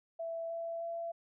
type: tone with pitch steps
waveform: sine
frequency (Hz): 663 / 668.4 / 673.8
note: E5 / E5 / E5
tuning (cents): +10 / +24 / +38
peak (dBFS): -36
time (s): 0.19-1.12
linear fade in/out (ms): 10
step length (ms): 310
effects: none